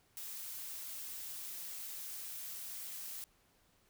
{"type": "noise", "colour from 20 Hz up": "blue", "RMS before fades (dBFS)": -45, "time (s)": [0.17, 3.24], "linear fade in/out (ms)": 0, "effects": ["pink hiss -71 dBFS RMS until 3.89 s"]}